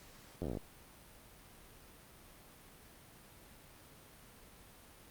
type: slowing click train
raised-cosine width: 2 ms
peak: -26 dBFS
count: 11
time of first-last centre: 0.42-0.572 s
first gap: 11 ms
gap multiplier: 1.07
effects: pink hiss -58 dBFS RMS until 5.1 s + Opus 48 kbps